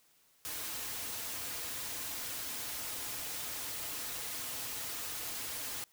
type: noise with comb filter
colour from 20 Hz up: white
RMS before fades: -40 dBFS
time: 0.45-5.84 s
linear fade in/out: 0 ms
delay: 5.2 ms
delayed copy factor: -0.5
effects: white hiss -68 dBFS RMS until 5.92 s